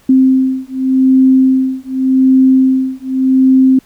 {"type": "beating tone pair", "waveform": "sine", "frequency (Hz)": [261.6, 262.46], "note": ["C4", "C4"], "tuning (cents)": [0, 6], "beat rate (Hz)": 0.86, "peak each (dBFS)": -10, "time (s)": [0.09, 3.79], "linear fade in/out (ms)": 5, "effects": ["pink hiss -49 dBFS RMS until 3.85 s"]}